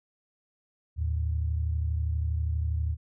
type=tone pair together; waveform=sine; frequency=77.59 / 110 Hz; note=D#2 / A2; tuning=-4 / 0 cents; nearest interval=tritone; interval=604 cents; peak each=-26 / -33 dBFS; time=0.96-2.97 s; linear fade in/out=50 ms; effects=none